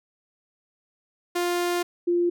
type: tone pair in turn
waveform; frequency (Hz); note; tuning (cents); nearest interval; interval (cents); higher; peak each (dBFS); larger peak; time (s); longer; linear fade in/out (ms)
sawtooth / sine; 351.1 / 348.3; F4 / F4; +9 / -5; unison; 14; first; -19; neither; 1.35-1.83 / 2.07-2.3; first; 10
effects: none